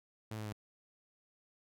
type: tone with pitch steps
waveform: sawtooth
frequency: 109.5 / 107.43 / 105.4 Hz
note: A2 / A2 / G#2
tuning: -8 / -41 / +26 cents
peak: -36 dBFS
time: 0.31-0.526 s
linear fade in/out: 5 ms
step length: 72 ms
effects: none